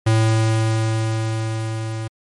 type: tone with level ramp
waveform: square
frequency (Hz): 111.2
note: A2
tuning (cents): +19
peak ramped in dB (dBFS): -13 to -25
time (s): 0.06-2.08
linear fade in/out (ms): 10
effects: MP3 48 kbps